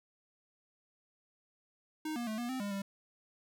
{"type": "tone with pitch steps", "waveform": "square", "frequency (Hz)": [310.6, 238.4, 217.3, 239.9, 259.4, 202.6, 197.5], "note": ["D#4", "A#3", "A3", "A#3", "C4", "G#3", "G3"], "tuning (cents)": [-3, 39, -21, 50, -15, -43, 13], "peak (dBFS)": -36, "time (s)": [2.05, 2.82], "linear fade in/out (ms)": 5, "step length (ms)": 110, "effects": []}